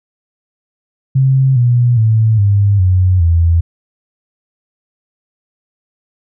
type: tone with pitch steps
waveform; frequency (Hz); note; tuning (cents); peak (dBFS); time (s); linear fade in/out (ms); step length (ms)
sine; 133.2 / 121.44 / 110.72 / 100.95 / 92.04 / 83.91; C3 / B2 / A2 / G#2 / F#2 / E2; +31 / -29 / +11 / -49 / -9 / +31; -7; 1.15-3.61; 10; 410
effects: none